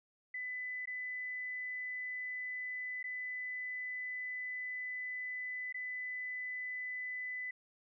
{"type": "tone with dropouts", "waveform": "sine", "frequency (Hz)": 2002, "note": "B6", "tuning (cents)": 23, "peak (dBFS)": -38, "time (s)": [0.34, 7.51], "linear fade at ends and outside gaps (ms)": 5, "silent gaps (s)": [[0.857, 0.873], [3.029, 3.04], [5.726, 5.743]], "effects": []}